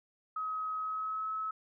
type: tone with pitch glide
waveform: sine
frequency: 1271 to 1292.5 Hz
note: D#6 to E6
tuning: +36 to -34 cents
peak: -33 dBFS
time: 0.36-1.51 s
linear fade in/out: 5 ms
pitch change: +30 cents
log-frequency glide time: 0.77-1.3 s
effects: none